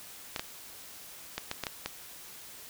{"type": "clicks", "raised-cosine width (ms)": 0.2, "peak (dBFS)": -15, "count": 7, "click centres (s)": [0.362, 0.395, 1.38, 1.514, 1.637, 1.668, 1.86], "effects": ["white hiss -48 dBFS RMS until 2.69 s"]}